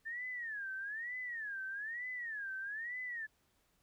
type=tone with vibrato; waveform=sine; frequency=1763 Hz; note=A6; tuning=3 cents sharp; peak=-39 dBFS; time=0.05-3.27 s; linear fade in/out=20 ms; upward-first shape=sine; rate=1.1 Hz; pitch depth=230 cents each way; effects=pink hiss -75 dBFS RMS until 3.82 s